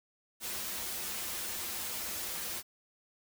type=noise with comb filter; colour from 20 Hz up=white; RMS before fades=-38 dBFS; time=0.4-2.63 s; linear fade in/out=50 ms; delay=7.1 ms; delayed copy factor=-0.7; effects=none